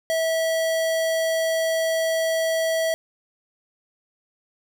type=tone; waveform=square; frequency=650 Hz; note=E5; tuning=24 cents flat; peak=-21 dBFS; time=0.1-2.94 s; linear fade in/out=0 ms; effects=none